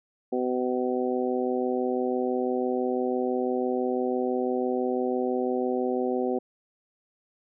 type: harmonic tone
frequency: 126 Hz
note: B2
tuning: 35 cents sharp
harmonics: 2 / 3 / 4 / 5 / 6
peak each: -29 / -28 / -30 / -38 / -34 dBFS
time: 0.32-6.39 s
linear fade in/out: 10 ms
effects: none